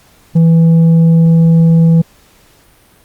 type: tone with tanh clipping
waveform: sine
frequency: 164.81 Hz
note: E3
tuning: in tune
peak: -5 dBFS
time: 0.35-2.02 s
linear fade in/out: 10 ms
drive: 4 dB
effects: pink hiss -47 dBFS RMS until 3.04 s + Opus 48 kbps